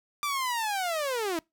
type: linear sweep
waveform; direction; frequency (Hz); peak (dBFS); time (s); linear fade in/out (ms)
sawtooth; down; 1188 to 311.1; -24; 0.23-1.39; 0
effects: noise-tail reverb RT60 0.2 s tail -26 dB re dry